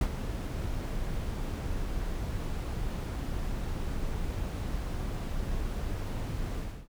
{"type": "noise with ADSR envelope", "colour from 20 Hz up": "brown", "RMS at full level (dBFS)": -25, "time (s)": [0.01, 6.88], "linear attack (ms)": 3, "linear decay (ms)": 64, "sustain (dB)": -8, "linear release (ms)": 290, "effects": []}